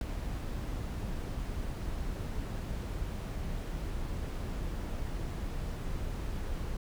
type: noise with ADSR envelope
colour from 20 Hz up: brown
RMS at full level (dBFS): -29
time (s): 0.01-6.77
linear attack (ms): 3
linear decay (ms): 7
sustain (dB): -7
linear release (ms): 4
effects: none